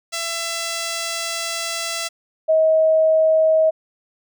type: tone pair in turn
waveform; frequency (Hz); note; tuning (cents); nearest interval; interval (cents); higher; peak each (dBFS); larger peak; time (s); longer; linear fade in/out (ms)
5% pulse / sine; 670 / 635.3; E5 / D#5; +28 / +36; minor second; 92; first; -12; neither; 0.12-2.09 / 2.48-3.71; first; 20
effects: none